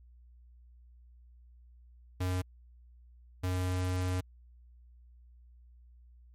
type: tone bursts at uneven times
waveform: square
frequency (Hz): 91.5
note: F#2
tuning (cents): -19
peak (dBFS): -30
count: 2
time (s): 2.2-2.42 / 3.43-4.21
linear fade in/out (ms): 10
effects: added 60 Hz sine -54 dBFS peak until 6.34 s + MP3 64 kbps